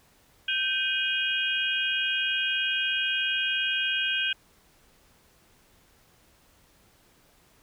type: tone cluster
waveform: sine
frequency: 1556 / 2480 / 2877 / 3237 Hz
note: G6 / D#7 / F#7 / G#7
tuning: -13 / -6 / -49 / -45 cents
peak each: -30 dBFS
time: 0.48-4.33 s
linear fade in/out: 5 ms
effects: pink hiss -61 dBFS RMS until 7.62 s